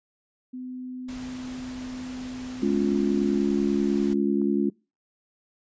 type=tone; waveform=sine; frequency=253.7 Hz; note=B3; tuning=47 cents sharp; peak=-33 dBFS; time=0.53-3.41 s; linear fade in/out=10 ms
type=noise; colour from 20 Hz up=pink; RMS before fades=-43 dBFS; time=1.08-4.14 s; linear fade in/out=10 ms
type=harmonic tone; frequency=70.2 Hz; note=C#2; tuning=22 cents sharp; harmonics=3 / 4 / 5; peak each=-24 / -25 / -26 dBFS; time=2.62-4.7 s; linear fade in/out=10 ms
type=click; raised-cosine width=1 ms; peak=-34 dBFS; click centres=4.417 s
effects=noise-tail reverb RT60 0.3 s tail -25 dB re dry + resampled to 16000 Hz